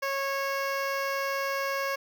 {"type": "tone with notch filter", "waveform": "15% pulse", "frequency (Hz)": 549, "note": "C#5", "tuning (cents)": -17, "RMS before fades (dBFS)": -30, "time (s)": [0.02, 1.96], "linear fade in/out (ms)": 10, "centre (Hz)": 9000, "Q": 1.2, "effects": []}